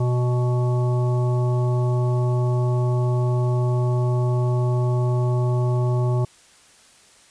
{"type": "harmonic tone", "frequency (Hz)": 123.47, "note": "B2", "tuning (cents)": 0, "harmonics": [1, 3, 5, 7, 9], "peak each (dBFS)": [-18, -28, -32, -35, -37], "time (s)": [0, 6.25], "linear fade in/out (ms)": 5, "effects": ["white hiss -52 dBFS RMS until 7.3 s", "resampled to 22050 Hz"]}